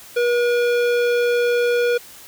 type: tone with low-pass filter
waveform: square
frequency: 481.2 Hz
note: B4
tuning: 45 cents flat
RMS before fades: -18 dBFS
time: 0.16-1.98 s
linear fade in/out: 10 ms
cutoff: 3500 Hz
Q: 0.77
effects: white hiss -42 dBFS RMS until 2.27 s